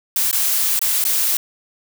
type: noise with dropouts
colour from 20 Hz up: blue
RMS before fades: -18 dBFS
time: 0.16-1.37 s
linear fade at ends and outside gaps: 2 ms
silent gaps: 0.313-0.328 / 0.792-0.815 / 1.041-1.05 s
effects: none